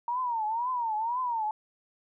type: tone with vibrato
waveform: sine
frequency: 932.3 Hz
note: A#5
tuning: in tune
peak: -27 dBFS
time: 0.08-1.51 s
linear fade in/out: 2 ms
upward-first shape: triangle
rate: 2 Hz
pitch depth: 180 cents each way
effects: none